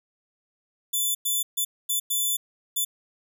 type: tone bursts at uneven times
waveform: 5% pulse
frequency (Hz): 3500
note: A7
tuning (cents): -10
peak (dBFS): -15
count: 6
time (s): 0.93-1.15 / 1.25-1.43 / 1.57-1.65 / 1.89-2 / 2.1-2.37 / 2.76-2.85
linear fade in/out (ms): 10
effects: none